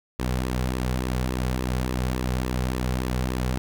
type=tone with flanger; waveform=sawtooth; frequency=63.1 Hz; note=B1; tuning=38 cents sharp; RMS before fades=-26 dBFS; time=0.19-3.58 s; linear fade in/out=0 ms; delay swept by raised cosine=1.3 to 3.3 ms; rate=3.5 Hz; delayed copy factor=-0.55; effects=none